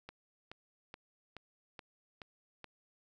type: click train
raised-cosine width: 0.3 ms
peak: -30 dBFS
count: 7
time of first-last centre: 0.09-2.643 s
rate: 2.35 Hz
effects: none